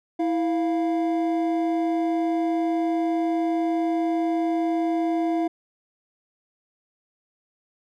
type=tone pair together; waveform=triangle; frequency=327.8 / 697 Hz; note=E4 / F5; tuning=-10 / -4 cents; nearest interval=octave + minor second; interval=1306 cents; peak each=-20 / -25 dBFS; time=0.19-5.48 s; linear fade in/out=10 ms; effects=none

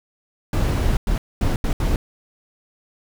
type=noise bursts at uneven times; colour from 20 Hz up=brown; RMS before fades=-19 dBFS; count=5; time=0.53-0.97 / 1.07-1.18 / 1.41-1.56 / 1.64-1.73 / 1.8-1.96 s; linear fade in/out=2 ms; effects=none

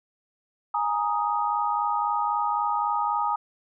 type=chord; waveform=sine; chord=Ab suspended second; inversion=none; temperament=just; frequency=830.6 / 934.4 / 1245.9 Hz; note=Ab5 / Bb5 / Eb6; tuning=0 / +4 / +2 cents; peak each=-27 dBFS; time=0.74-3.36 s; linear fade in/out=5 ms; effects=none

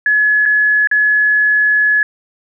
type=tone with dropouts; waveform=sine; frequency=1700 Hz; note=G#6; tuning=40 cents sharp; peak=-9 dBFS; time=0.06-2.03 s; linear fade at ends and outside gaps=2 ms; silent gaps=0.455-0.459 / 0.873-0.913 s; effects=none

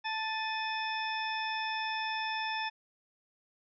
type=harmonic tone with a mistuned harmonic; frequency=880 Hz; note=A5; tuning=in tune; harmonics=1 / 2 / 3 / 4 / 6; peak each=-35 / -38 / -40 / -41 / -43 dBFS; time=0.04-2.7 s; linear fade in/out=20 ms; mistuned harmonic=3; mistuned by=-83 cents; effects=none

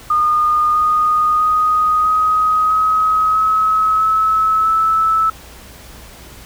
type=tone with pitch steps; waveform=sine; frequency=1222 / 1234.1 / 1246.2 / 1258.5 / 1271 / 1283.5 / 1296.2 / 1309 Hz; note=D#6 / D#6 / D#6 / D#6 / D#6 / E6 / E6 / E6; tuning=-32 / -15 / +2 / +19 / +36 / -47 / -30 / -13 cents; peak=-11 dBFS; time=0.1-5.3 s; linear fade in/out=5 ms; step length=650 ms; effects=added 60 Hz sine -41 dBFS peak until 6.45 s + pink hiss -39 dBFS RMS until 6.45 s

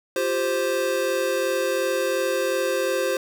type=chord; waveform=square; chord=F suspended second; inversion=none; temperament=equal; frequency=349.2 / 392 / 523.3 Hz; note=F4 / G4 / C5; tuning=0 / 0 / 0 cents; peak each=-30 / -28 / -24 dBFS; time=0.16-3.17 s; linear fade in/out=2 ms; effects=none

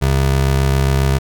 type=tone pair together; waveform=square; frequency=67.4 / 134.8 Hz; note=C#2 / C#3; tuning=-48 / -48 cents; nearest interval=octave; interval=1200 cents; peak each=-16 dBFS; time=0.01-1.19 s; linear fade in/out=20 ms; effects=none

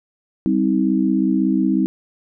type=chord; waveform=sine; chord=C minor; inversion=second; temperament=equal with one note detuned; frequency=196 / 261.6 / 318 Hz; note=G3 / C4 / Eb4; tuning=0 / 0 / +38 cents; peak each=-19 dBFS; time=0.46-1.86 s; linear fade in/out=0 ms; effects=none

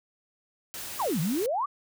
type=noise; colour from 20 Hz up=white; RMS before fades=-38 dBFS; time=0.74-1.46 s; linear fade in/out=0 ms
type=exponential two-way sweep; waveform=sine; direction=down then up; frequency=1219 to 146.83 to 1219 Hz; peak=-25 dBFS; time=0.99-1.66 s; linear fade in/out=10 ms; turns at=1.2 s
effects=none

